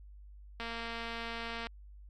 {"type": "click train", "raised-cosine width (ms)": 0.3, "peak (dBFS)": -24, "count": 248, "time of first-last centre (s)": [0.6, 1.669], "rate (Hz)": 231, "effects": ["added 50 Hz sine -49 dBFS peak until 2.09 s", "MP3 64 kbps"]}